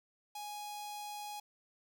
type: tone with notch filter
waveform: sawtooth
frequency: 830.6 Hz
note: G#5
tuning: in tune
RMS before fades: -44 dBFS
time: 0.35-1.4 s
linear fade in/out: 5 ms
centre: 1700 Hz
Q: 1.1
effects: none

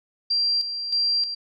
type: tone with tremolo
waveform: sine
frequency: 4735 Hz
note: D8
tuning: 13 cents sharp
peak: -19 dBFS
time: 0.3-1.35 s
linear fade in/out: 10 ms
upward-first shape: square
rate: 1.6 Hz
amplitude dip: 60%
effects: none

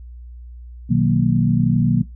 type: chord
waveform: sine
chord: B major seventh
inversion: none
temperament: equal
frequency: 123.47 / 155.56 / 185 / 233.1 Hz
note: B2 / D#3 / F#3 / A#3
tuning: 0 / 0 / 0 / 0 cents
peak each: -19 dBFS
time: 0.89-2.03 s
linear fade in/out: 20 ms
effects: noise-tail reverb RT60 0.2 s tail -20 dB re dry + added 60 Hz sine -34 dBFS peak until 2.15 s

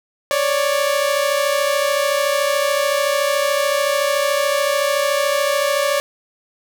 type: tone pair together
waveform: sawtooth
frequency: 553.6 / 587.3 Hz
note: C#5 / D5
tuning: -2 / 0 cents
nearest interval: minor second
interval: 102 cents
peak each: -15 dBFS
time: 0.31-6 s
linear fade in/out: 0 ms
effects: none

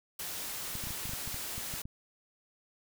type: noise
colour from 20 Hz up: white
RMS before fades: -39 dBFS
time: 0.19-1.82 s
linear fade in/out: 5 ms
type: clicks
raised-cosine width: 5 ms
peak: -30 dBFS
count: 12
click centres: 0.754 / 0.839 / 0.871 / 0.906 / 1.055 / 1.094 / 1.135 / 1.276 / 1.344 / 1.58 / 1.739 / 1.855 s
effects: none

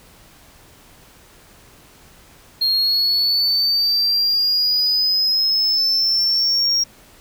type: linear sweep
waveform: sine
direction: up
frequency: 4230 to 5600 Hz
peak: -12 dBFS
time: 2.61-6.84 s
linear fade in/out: 10 ms
effects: tanh soft clip ceiling -14 dBFS + pink hiss -48 dBFS RMS until 7.2 s

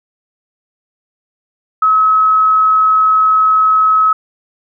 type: tone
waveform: sine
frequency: 1284 Hz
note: E6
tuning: 46 cents flat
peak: -7 dBFS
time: 1.82-4.13 s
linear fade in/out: 5 ms
effects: none

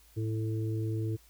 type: harmonic tone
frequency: 110 Hz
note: A2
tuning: in tune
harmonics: 1 / 3 / 4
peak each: -30 / -37 / -42 dBFS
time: 0.16-1.17 s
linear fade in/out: 20 ms
effects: added 55 Hz sine -60 dBFS peak until 1.29 s + white hiss -62 dBFS RMS until 1.29 s

